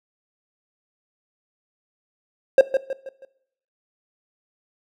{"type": "tone with echo", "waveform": "triangle", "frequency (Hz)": 535, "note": "C5", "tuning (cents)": 38, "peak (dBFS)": -5, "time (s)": [2.58, 2.61], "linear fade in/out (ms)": 2, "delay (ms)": 160, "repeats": 4, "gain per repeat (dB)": -8, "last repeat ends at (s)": 3.25, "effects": ["noise-tail reverb RT60 0.7 s tail -18 dB re dry"]}